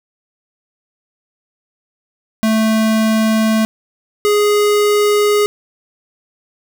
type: tone pair in turn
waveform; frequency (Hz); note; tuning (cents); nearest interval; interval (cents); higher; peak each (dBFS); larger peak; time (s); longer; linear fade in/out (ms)
square; 220 / 415.3; A3 / G#4; 0 / 0; major seventh; 1100; second; -12 / -11; second; 2.43-3.65 / 4.25-5.46; first; 0
effects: none